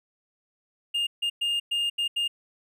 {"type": "tone bursts at uneven times", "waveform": "triangle", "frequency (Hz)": 2824, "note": "F7", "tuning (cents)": 19, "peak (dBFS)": -22, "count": 6, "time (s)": [[0.94, 1.07], [1.22, 1.3], [1.41, 1.6], [1.71, 1.9], [1.98, 2.08], [2.16, 2.28]], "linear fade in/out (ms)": 10, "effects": []}